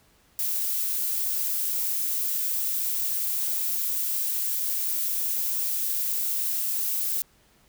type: noise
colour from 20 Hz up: violet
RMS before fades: -27 dBFS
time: 0.39-7.22 s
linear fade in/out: 0 ms
effects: pink hiss -61 dBFS RMS until 7.68 s